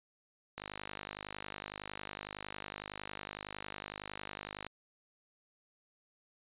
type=click train; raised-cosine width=0.3 ms; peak=-24 dBFS; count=209; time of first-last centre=0.58-4.666 s; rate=50.9 Hz; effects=resampled to 8000 Hz